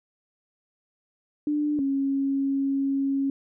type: tone pair in turn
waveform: sine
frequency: 296.7 / 274.2 Hz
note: D4 / C#4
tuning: +18 / -19 cents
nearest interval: minor second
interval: 137 cents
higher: first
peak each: -22 dBFS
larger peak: neither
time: 1.47-1.79 / 1.79-3.3 s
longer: second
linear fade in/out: 2 ms
effects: none